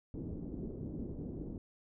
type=low-pass noise; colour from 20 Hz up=white; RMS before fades=-42 dBFS; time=0.14-1.58 s; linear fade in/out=2 ms; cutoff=340 Hz; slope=24 dB/octave; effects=none